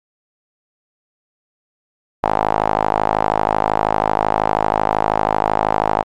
sawtooth tone with band-pass filter, 52.8 Hz, G#1, 29 cents sharp, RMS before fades -17 dBFS, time 2.23-6.03 s, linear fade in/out 10 ms, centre 830 Hz, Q 3.4, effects MP3 64 kbps

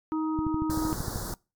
harmonic tone, 314.4 Hz, D#4, 18 cents sharp, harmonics 1 / 3 / 4, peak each -26 / -36 / -38 dBFS, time 0.12-0.93 s, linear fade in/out 0 ms
click train, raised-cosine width 5 ms, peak -20 dBFS, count 11, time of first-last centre 0.39-1.159 s, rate 13 Hz
pink band-stop noise, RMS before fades -35 dBFS, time 0.7-1.34 s, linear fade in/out 0 ms, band 1600 to 4200 Hz, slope 48 dB/octave
effects noise-tail reverb RT60 0.3 s tail -25 dB re dry + MP3 96 kbps

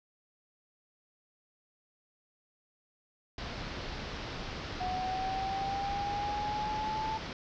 pink low-pass noise, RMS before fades -40 dBFS, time 3.38-7.33 s, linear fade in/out 2 ms, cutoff 5400 Hz, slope 48 dB/octave
sine linear sweep, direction up, 732 to 880 Hz, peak -32 dBFS, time 4.8-7.18 s, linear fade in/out 10 ms
effects none

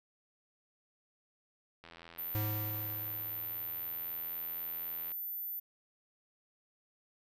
click train, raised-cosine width 0.3 ms, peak -35 dBFS, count 276, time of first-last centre 1.84-5.118 s, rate 83.9 Hz
sine tone, 14040 Hz, A9, 5 cents flat, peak -37 dBFS, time 2.18-5.6 s, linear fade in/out 10 ms
square tone with exponential decay, 106.2 Hz, G#2, 39 cents sharp, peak -32 dBFS, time 2.35-4.24 s, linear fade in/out 0 ms, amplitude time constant 410 ms
effects none

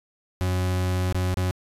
40% pulse tone with dropouts, 91.6 Hz, F#2, 17 cents flat, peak -21 dBFS, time 0.41-1.51 s, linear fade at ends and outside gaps 0 ms, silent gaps 1.125-1.146 / 1.342-1.372 s, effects resampled to 32000 Hz

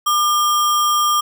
sine tone with sample-and-hold, 1200 Hz, D6, 37 cents sharp, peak -13 dBFS, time 0.06-1.21 s, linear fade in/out 10 ms, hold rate 4410 Hz, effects none

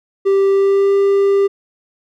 triangle tone with pitch glide, 391.9 to 396.7 Hz, G4 to G4, 0 to +21 cents, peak -8 dBFS, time 0.25-1.48 s, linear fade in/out 20 ms, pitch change +21 cents, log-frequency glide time 0.5-0.93 s, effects none

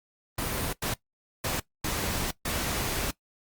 pink noise bursts at uneven times, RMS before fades -30 dBFS, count 5, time 0.38-0.73 / 0.82-0.94 / 1.44-1.6 / 1.84-2.31 / 2.45-3.11 s, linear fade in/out 5 ms, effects noise-tail reverb RT60 0.1 s tail -19 dB re dry + Opus 32 kbps

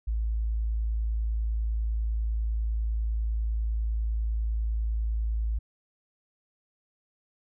sine tone, 55 Hz, A1, in tune, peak -25 dBFS, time 0.07-5.59 s, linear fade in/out 10 ms, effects none

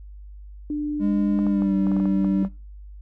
sine tone, 296.7 Hz, D4, 18 cents sharp, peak -23 dBFS, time 0.7-2.43 s, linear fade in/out 2 ms
triangle tone with pitch glide, 204 to 193.33 Hz, G#3 to G3, -31 to -24 cents, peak -18 dBFS, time 0.99-2.49 s, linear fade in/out 50 ms, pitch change -93 cents, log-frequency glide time 1.45-1.75 s
clicks, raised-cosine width 1 ms, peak -21 dBFS, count 10, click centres 1.39 / 1.467 / 1.621 / 1.869 / 1.917 / 1.966 / 2 / 2.056 / 2.246 / 2.449 s
effects noise-tail reverb RT60 0.3 s tail -22 dB re dry + added 50 Hz sine -38 dBFS peak until 3.01 s

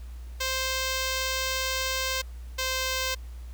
5% pulse tone pair in turn, 523.3 / 520.3 Hz, C5 / C5, 0 / -10 cents, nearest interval unison, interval 10 cents, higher first, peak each -15 dBFS, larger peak neither, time 0.4-2.22 / 2.58-3.15 s, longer first, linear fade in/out 10 ms, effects added 60 Hz sine -37 dBFS peak until 3.53 s + pink hiss -57 dBFS RMS until 3.53 s

